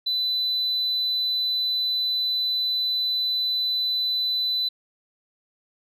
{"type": "tone", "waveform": "sine", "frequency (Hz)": 4000, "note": "B7", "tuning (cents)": 21, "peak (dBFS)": -20, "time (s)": [0.06, 4.69], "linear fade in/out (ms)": 10, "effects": ["tanh soft clip ceiling -19 dBFS"]}